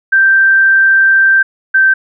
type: tone pair in turn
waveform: sine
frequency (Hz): 1568 / 1556.3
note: G6 / G6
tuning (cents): 0 / -13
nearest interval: unison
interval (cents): 13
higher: first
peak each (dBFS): -5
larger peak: neither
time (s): 0.12-1.43 / 1.74-1.94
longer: first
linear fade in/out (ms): 10
effects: none